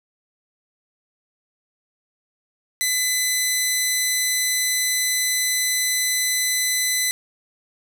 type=tone; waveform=10% pulse; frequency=2010 Hz; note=B6; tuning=30 cents sharp; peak=-10 dBFS; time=2.81-7.11 s; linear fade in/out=0 ms; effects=none